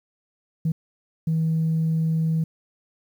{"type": "tone bursts at uneven times", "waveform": "sine", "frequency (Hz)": 161, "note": "E3", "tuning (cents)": -41, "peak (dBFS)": -18, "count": 2, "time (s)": [[0.65, 0.72], [1.27, 2.44]], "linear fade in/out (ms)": 5, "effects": ["tanh soft clip ceiling -16 dBFS", "9-bit"]}